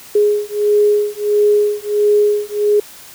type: beating tone pair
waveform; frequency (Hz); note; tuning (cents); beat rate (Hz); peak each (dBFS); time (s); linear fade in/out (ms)
sine; 415.4 / 416.9; G#4 / G#4; 0 / +7; 1.5; -14; 0.15-2.8; 5
effects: white hiss -38 dBFS RMS until 3.14 s